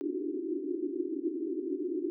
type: band-pass noise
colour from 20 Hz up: white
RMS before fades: -34 dBFS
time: 0.01-2.1 s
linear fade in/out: 0 ms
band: 280 to 380 Hz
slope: 96 dB/octave
effects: none